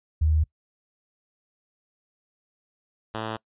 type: tone pair in turn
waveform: sine / 5% pulse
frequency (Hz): 77.78 / 110.56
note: D#2 / A2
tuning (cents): 0 / +9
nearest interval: tritone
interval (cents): 609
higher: second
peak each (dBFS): -18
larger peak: neither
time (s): 0.21-0.44 / 3.14-3.37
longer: neither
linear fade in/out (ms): 10
effects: noise-tail reverb RT60 0.1 s tail -23 dB re dry + resampled to 8000 Hz